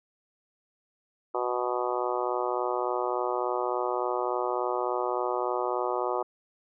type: harmonic tone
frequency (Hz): 123.47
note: B2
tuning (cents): 0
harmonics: 3 / 4 / 5 / 6 / 7 / 8 / 9 / 10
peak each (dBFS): -32 / -33 / -34 / -35 / -35 / -36 / -37 / -37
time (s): 1.34-6.23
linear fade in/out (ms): 10
effects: none

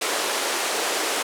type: band-pass noise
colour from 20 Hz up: pink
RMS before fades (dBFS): -25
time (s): 0.01-1.23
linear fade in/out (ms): 10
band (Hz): 370 to 11000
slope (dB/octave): 24
effects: none

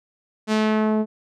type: tone with low-pass filter sweep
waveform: sawtooth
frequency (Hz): 216.3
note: A3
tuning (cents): -29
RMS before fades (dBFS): -20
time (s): 0.47-1.06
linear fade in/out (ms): 50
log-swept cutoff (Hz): 7700 to 520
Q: 0.82
effects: none

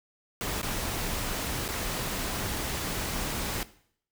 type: noise with dropouts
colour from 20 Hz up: pink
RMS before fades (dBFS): -32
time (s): 0.41-3.63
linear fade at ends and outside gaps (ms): 0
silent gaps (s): 0.615-0.63 / 1.68-1.688
effects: noise-tail reverb RT60 0.6 s tail -17 dB re dry

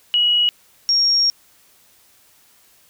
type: tone pair in turn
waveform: sine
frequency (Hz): 2912 / 5567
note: F#7 / F8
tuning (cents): -28 / -6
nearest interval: major seventh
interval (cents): 1122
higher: second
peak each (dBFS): -13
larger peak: neither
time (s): 0.14-0.49 / 0.89-1.3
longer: second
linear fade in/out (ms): 0
effects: white hiss -54 dBFS RMS until 2.89 s

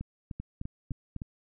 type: two click trains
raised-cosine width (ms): 5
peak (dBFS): -24 / -24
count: 5 / 4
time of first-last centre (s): 0.01-1.218 / 0.4-1.163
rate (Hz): 3.31 / 3.93
effects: none

